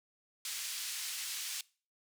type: band-pass noise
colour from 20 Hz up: white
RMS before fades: -40 dBFS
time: 0.45-1.61 s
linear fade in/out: 2 ms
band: 2200 to 8800 Hz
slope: 12 dB/octave
effects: noise-tail reverb RT60 0.4 s tail -23 dB re dry